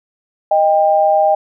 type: tone pair together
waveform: sine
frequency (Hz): 622.3 / 794.3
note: D#5 / G5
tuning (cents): 0 / +23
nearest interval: major third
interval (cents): 423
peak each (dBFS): -12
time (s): 0.51-1.35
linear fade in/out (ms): 5
effects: none